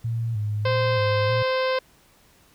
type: tone with vibrato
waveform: sine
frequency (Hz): 110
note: A2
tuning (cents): 0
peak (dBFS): -23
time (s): 0.04-1.43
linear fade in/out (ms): 10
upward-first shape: square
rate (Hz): 1.6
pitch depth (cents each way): 77
type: harmonic tone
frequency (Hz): 519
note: C5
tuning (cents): -14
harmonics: 1 / 2 / 3 / 4 / 5 / 6 / 7 / 8 / 9 / 10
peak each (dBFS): -22 / -28 / -32 / -34 / -36 / -38 / -39 / -40 / -41 / -42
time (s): 0.65-1.79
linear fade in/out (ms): 5
effects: pink hiss -57 dBFS RMS until 2.54 s